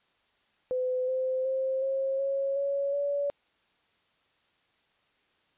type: tone with pitch steps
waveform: sine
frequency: 508 / 517.8 / 527.7 / 537.9 / 548.2 / 558.8 / 569.6 Hz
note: B4 / C5 / C5 / C5 / C#5 / C#5 / C#5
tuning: +49 / -18 / +15 / +48 / -19 / +14 / +47 cents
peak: -26 dBFS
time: 0.71-3.3 s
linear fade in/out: 0 ms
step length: 370 ms
effects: white hiss -69 dBFS RMS until 5.57 s + resampled to 8000 Hz